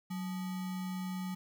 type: tone with sample-and-hold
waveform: sine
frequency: 185 Hz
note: F#3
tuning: in tune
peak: -35 dBFS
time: 0.1-1.35 s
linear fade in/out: 10 ms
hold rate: 1050 Hz
effects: none